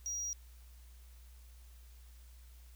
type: tone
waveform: triangle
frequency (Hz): 5740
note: F8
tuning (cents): +47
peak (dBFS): -35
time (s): 0.06-0.33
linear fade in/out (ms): 0
effects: added 60 Hz sine -53 dBFS peak until 2.75 s + white hiss -66 dBFS RMS until 2.75 s